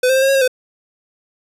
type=tone with pitch steps; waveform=square; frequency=504 / 525 / 529 / 539 / 547 / 538 / 508 Hz; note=B4 / C5 / C5 / C#5 / C#5 / C5 / B4; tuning=+35 / +6 / +19 / -49 / -23 / +48 / +49 cents; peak=-12 dBFS; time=0.03-0.478 s; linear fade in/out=5 ms; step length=64 ms; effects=resampled to 32000 Hz